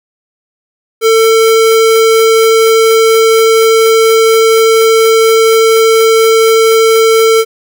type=tone; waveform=square; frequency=447.9 Hz; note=A4; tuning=31 cents sharp; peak=-5 dBFS; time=1.01-7.45 s; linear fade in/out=50 ms; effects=none